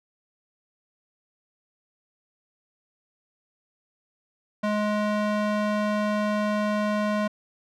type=tone with band-pass filter; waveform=square; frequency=210 Hz; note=G#3; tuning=19 cents sharp; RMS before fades=-25 dBFS; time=4.63-7.28 s; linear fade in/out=10 ms; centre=820 Hz; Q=0.59; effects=none